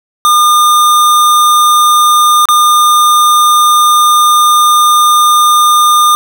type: tone with dropouts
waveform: square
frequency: 1210 Hz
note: D#6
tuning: 49 cents flat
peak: -5 dBFS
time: 0.25-6.15 s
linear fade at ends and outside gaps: 0 ms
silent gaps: 2.455-2.487 s
effects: none